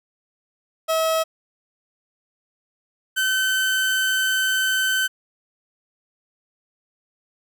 30% pulse tone pair in turn, 644 / 1531.7 Hz, E5 / G6, -41 / -41 cents, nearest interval octave + minor third, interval 1500 cents, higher second, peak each -16 dBFS, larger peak neither, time 0.88-1.24 / 3.16-5.08 s, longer second, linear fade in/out 20 ms, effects none

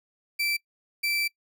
30% pulse tone bursts at uneven times, 2333 Hz, D7, 12 cents flat, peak -22 dBFS, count 2, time 0.39-0.57 / 1.03-1.28 s, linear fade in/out 10 ms, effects noise-tail reverb RT60 0.1 s tail -24 dB re dry

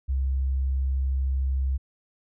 sine tone, 66.5 Hz, C2, 29 cents sharp, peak -22 dBFS, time 0.08-1.78 s, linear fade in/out 20 ms, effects none

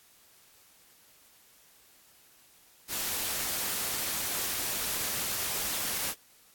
white noise, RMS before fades -32 dBFS, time 2.88-6.15 s, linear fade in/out 50 ms, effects white hiss -60 dBFS RMS until 6.54 s + AAC 64 kbps

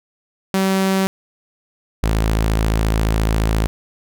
sawtooth tone pair in turn, 191.6 / 54.36 Hz, G3 / A1, -39 / -20 cents, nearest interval octave + minor seventh, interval 2181 cents, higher first, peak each -11 dBFS, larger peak neither, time 0.54-1.07 / 2.03-3.67 s, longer second, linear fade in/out 0 ms, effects none

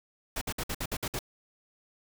pink noise bursts, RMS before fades -33 dBFS, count 8, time 0.36-1.191 s, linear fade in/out 5 ms, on 54 ms, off 57 ms, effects none

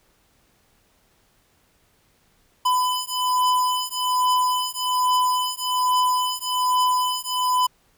square beating tone pair, 1003 / 1004.2 Hz, B5 / B5, +26 / +29 cents, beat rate 1.2 Hz, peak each -23 dBFS, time 2.65-7.67 s, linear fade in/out 10 ms, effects pink hiss -62 dBFS RMS until 7.97 s

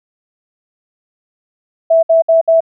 sine tone bursts, 656 Hz, E5, 9 cents flat, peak -6 dBFS, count 4, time 1.9-2.606 s, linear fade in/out 10 ms, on 130 ms, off 62 ms, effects none

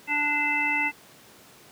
harmonic tone, 293.7 Hz, D4, in tune, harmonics 1 / 3 / 5 / 7 / 9, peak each -35 / -30 / -36 / -25 / -27 dBFS, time 0.07-0.92 s, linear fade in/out 50 ms, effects pink hiss -51 dBFS RMS until 1.71 s + high-pass 150 Hz 12 dB/octave

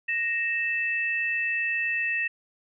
sine tone pair together, 1864.7 / 2637 Hz, A#6 / E7, 0 / 0 cents, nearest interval tritone, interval 600 cents, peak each -27 dBFS, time 0.08-2.28 s, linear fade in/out 10 ms, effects none

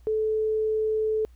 sine tone, 434.8 Hz, A4, 21 cents flat, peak -22 dBFS, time 0.07-1.25 s, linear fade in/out 0 ms, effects added 60 Hz sine -49 dBFS peak until 1.35 s + pink hiss -67 dBFS RMS until 1.35 s

